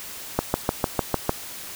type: click train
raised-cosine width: 1 ms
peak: -5 dBFS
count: 7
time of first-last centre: 0.39-1.294 s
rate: 6.64 Hz
effects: white hiss -37 dBFS RMS until 1.75 s